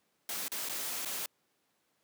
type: noise with dropouts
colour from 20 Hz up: white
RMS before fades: -37 dBFS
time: 0.29-1.26 s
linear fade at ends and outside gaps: 1 ms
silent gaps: 0.481-0.518 / 0.688-0.695 / 1.049-1.057 s
effects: pink hiss -75 dBFS RMS until 2.03 s + high-pass 200 Hz 12 dB/octave